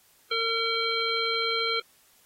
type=harmonic tone; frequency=455.9 Hz; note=A#4; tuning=39 cents flat; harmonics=1 / 3 / 5 / 7 / 9; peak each=-31 / -31 / -31 / -31 / -31 dBFS; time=0.31-1.8 s; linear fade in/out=5 ms; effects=white hiss -61 dBFS RMS until 2.25 s + AAC 48 kbps